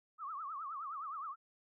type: tone with vibrato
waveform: sine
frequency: 1200 Hz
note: D6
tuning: 37 cents sharp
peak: -40 dBFS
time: 0.18-1.36 s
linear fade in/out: 50 ms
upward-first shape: triangle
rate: 9.6 Hz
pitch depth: 210 cents each way
effects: none